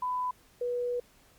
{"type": "tone pair in turn", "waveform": "sine", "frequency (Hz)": [1000, 487.5], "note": ["B5", "B4"], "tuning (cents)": [21, -23], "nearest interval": "octave", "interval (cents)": 1244, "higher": "first", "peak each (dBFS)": -28, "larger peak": "neither", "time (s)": [[0.02, 0.31], [0.61, 1]], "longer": "second", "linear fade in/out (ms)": 5, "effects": ["pink hiss -61 dBFS RMS until 1.38 s", "MP3 96 kbps"]}